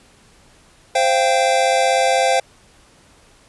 square chord, C suspended fourth, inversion none, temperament equal with one note detuned, 523.3 / 688 / 784 Hz, C5 / F5 / G5, 0 / -26 / 0 cents, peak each -19 dBFS, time 0.95-2.4 s, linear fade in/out 5 ms, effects pink hiss -51 dBFS RMS until 3.48 s + resampled to 24000 Hz

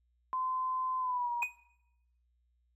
sine tone with pitch glide, 1029 to 954.6 Hz, C6 to A#5, -29 to +41 cents, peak -31 dBFS, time 0.33-1.43 s, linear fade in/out 0 ms, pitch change -130 cents, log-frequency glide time 0.99-1.32 s
triangle tone with exponential decay, 2490 Hz, D#7, 1 cent sharp, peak -25 dBFS, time 1.42-1.57 s, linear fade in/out 5 ms, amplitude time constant 31 ms
effects noise-tail reverb RT60 0.8 s tail -18 dB re dry + added 60 Hz sine -70 dBFS peak until 2.75 s

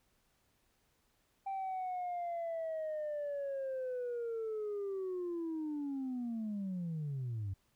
sine linear sweep, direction down, 784 to 92.5 Hz, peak -34 dBFS, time 1.46-7.54 s, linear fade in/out 10 ms, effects tanh soft clip ceiling -34 dBFS + pink hiss -75 dBFS RMS until 7.75 s

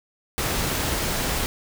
pink noise, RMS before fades -25 dBFS, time 0.38-1.46 s, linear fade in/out 0 ms, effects none

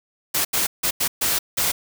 white noise bursts at uneven times, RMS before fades -21 dBFS, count 6, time 0.34-0.45 / 0.53-0.67 / 0.83-0.91 / 1-1.08 / 1.21-1.39 / 1.57-1.72 s, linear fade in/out 10 ms, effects none

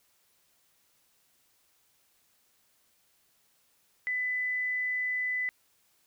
sine tone, 2000 Hz, B6, 21 cents sharp, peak -28 dBFS, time 4.07-5.49 s, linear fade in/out 0 ms, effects white hiss -69 dBFS RMS until 6.06 s

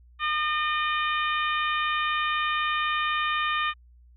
harmonic tone, 608 Hz, D#5, 40 cents flat, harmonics 2 / 3 / 4 / 5 / 6, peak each -26 / -30 / -32 / -34 / -36 dBFS, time 0.19-3.74 s, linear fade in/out 50 ms, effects added 60 Hz sine -51 dBFS peak until 4.16 s

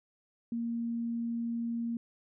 sine tone, 233.1 Hz, A#3, in tune, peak -31 dBFS, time 0.52-1.97 s, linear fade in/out 2 ms, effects none

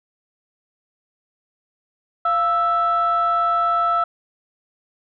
sine tone pair together, 691 / 1318.5 Hz, F5 / E6, -19 / 0 cents, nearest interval major seventh, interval 1119 cents, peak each -21 / -16 dBFS, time 2.25-4.04 s, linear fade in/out 5 ms, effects tanh soft clip ceiling -11 dBFS

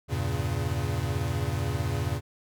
square chord, E diminished seventh, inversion none, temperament equal, 82.41 / 98 / 116.54 / 138.59 Hz, E2 / G2 / Bb2 / Db3, 0 / 0 / 0 / 0 cents, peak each -33 dBFS, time 0.08-2.21 s, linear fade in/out 50 ms, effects none

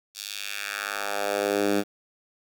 10% pulse tone with high-pass filter sweep, 101.6 Hz, G#2, 38 cents flat, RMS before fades -28 dBFS, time 0.14-1.84 s, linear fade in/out 50 ms, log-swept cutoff 4700 to 230 Hz, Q 1.6, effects 8-bit

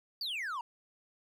triangle exponential sweep, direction down, 4781 to 910 Hz, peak -33 dBFS, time 0.21-0.61 s, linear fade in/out 2 ms, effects none

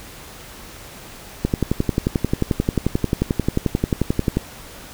click train, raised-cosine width 3 ms, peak -4 dBFS, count 34, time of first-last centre 1.45-4.37 s, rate 11.3 Hz, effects pink hiss -39 dBFS RMS until 4.93 s

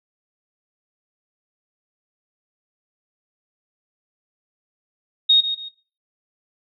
sine tone with echo, 3729 Hz, A#7, in tune, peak -10 dBFS, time 5.29-5.41 s, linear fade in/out 10 ms, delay 140 ms, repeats 2, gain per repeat -10 dB, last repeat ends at 5.69 s, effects noise-tail reverb RT60 0.4 s tail -20 dB re dry

